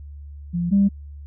sine tone pair in turn, 173.1 / 198.77 Hz, F3 / G3, -15 / +24 cents, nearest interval major second, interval 239 cents, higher second, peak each -20 / -12 dBFS, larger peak second, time 0.53-0.71 / 0.71-0.89 s, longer neither, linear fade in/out 20 ms, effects tanh soft clip ceiling -8 dBFS + added 72 Hz sine -35 dBFS peak until 1.26 s

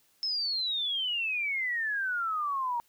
sine exponential sweep, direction down, 5274 to 932.3 Hz, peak -28 dBFS, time 0.23-2.8 s, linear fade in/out 0 ms, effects white hiss -67 dBFS RMS until 2.88 s

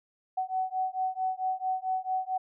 sine beating tone pair, 748 / 752.5 Hz, F#5 / F#5, +19 / +29 cents, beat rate 4.5 Hz, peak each -31 dBFS, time 0.37-2.38 s, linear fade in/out 10 ms, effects none

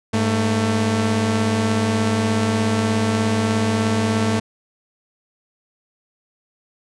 sawtooth tone pair together, 103.14 / 223 Hz, G#2 / A3, -11 / +23 cents, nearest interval octave + minor second, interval 1334 cents, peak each -17 / -15 dBFS, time 0.13-4.4 s, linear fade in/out 10 ms, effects resampled to 22050 Hz

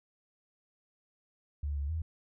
sine tone with pitch steps, 72.5 / 70.9 / 80.9 Hz, D2 / C#2 / E2, -22 / +40 / -32 cents, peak -31 dBFS, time 1.63-2.02 s, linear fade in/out 5 ms, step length 130 ms, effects none

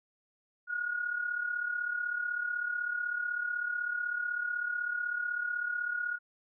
sine tone with amplitude modulation, 1443 Hz, F#6, 44 cents flat, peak -28 dBFS, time 0.67-6.19 s, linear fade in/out 50 ms, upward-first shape sine, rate 36 Hz, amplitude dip 65%, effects none

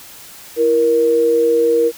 sine tone pair together, 332.4 / 470.1 Hz, E4 / A#4, +15 / +15 cents, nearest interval tritone, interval 600 cents, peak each -20 / -11 dBFS, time 0.56-1.92 s, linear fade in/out 50 ms, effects white hiss -38 dBFS RMS until 1.97 s

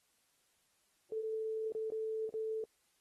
sine tone with dropouts, 440 Hz, A4, in tune, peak -35 dBFS, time 1.12-2.64 s, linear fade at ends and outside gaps 2 ms, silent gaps 1.722-1.749 / 1.903-1.92 / 2.293-2.339 s, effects white hiss -75 dBFS RMS until 3 s + AAC 32 kbps

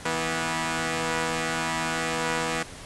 5% pulse tone pair together, 162.51 / 244.2 Hz, E3 / B3, -24 / -19 cents, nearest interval perfect fifth, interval 705 cents, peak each -17 dBFS, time 0.05-2.63 s, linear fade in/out 5 ms, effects pink hiss -42 dBFS RMS until 2.85 s + resampled to 24000 Hz

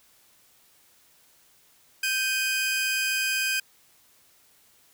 sawtooth tone pair together, 1566 / 2489 Hz, G6 / D#7, -2 / 0 cents, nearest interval minor sixth, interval 802 cents, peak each -24 / -23 dBFS, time 2.03-3.6 s, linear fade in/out 5 ms, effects white hiss -60 dBFS RMS until 4.93 s

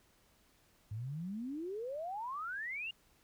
sine exponential sweep, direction up, 101 to 2880 Hz, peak -38 dBFS, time 0.91-2.91 s, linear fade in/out 5 ms, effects pink hiss -69 dBFS RMS until 3.23 s

